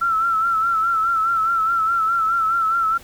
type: tone with vibrato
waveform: sine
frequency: 1338 Hz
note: E6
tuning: 25 cents sharp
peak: -16 dBFS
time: 0.01-2.98 s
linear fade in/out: 10 ms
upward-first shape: sine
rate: 4.8 Hz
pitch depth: 57 cents each way
effects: pink hiss -45 dBFS RMS until 3.03 s